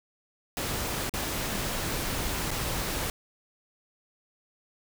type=noise with dropouts; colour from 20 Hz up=pink; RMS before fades=-31 dBFS; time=0.57-3.1 s; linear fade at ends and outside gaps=1 ms; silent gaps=1.095-1.138 / 2.507-2.513 s; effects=none